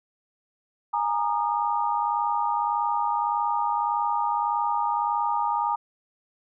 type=chord; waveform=sine; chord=Ab suspended second; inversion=none; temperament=equal with one note detuned; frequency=830.6 / 932.3 / 1223.1 Hz; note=Ab5 / Bb5 / Eb6; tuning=0 / 0 / -30 cents; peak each=-27 / -25 / -29 dBFS; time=0.93-5.76 s; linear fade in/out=10 ms; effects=none